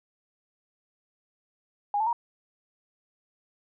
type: tone with pitch steps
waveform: sine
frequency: 820 / 878.9 / 941.9 Hz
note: G#5 / A5 / A#5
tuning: -22 / -2 / +18 cents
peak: -23 dBFS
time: 1.94-2.129 s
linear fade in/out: 2 ms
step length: 63 ms
effects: none